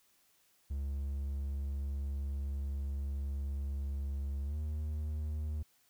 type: tone with pitch glide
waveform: triangle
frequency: 69.6 to 75.9 Hz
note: C#2 to D#2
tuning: +8 to -42 cents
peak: -32 dBFS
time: 0.7-5.63 s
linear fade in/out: 10 ms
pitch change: +150 cents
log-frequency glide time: 4.45-4.57 s
effects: white hiss -70 dBFS RMS until 5.89 s